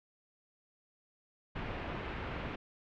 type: low-pass noise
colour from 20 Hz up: pink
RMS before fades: -40 dBFS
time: 1.55-2.56 s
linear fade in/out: 10 ms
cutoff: 2800 Hz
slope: 24 dB/octave
effects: none